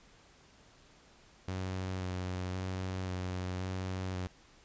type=tone with vibrato; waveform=sawtooth; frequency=92.5 Hz; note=F#2; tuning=in tune; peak=-31 dBFS; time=1.48-4.27 s; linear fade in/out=0 ms; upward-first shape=square; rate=0.94 Hz; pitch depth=17 cents each way; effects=pink hiss -61 dBFS RMS until 4.64 s + resampled to 16000 Hz